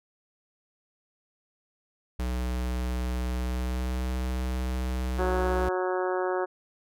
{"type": "tone with pitch glide", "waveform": "square", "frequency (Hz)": [62, 63.19], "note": ["B1", "B1"], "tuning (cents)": [7, 40], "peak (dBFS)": -28, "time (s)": [2.19, 5.69], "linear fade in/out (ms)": 5, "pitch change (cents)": 33, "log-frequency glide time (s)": [3.34, 4.07]}
{"type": "harmonic tone", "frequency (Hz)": 183.8, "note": "F#3", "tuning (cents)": -11, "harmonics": [2, 3, 4, 5, 6, 7, 8, 9], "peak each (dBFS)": [-28, -32, -34, -36, -38, -39, -40, -41], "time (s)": [5.18, 6.46], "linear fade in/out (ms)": 20}
{"effects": []}